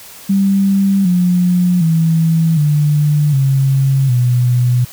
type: tone with pitch steps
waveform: sine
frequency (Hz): 196 / 178.7 / 162.92 / 148.54 / 135.43 / 123.47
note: G3 / F3 / E3 / D3 / C#3 / B2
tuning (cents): 0 / +40 / -20 / +20 / -40 / 0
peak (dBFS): -9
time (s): 0.29-4.85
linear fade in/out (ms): 10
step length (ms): 760
effects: white hiss -36 dBFS RMS until 4.92 s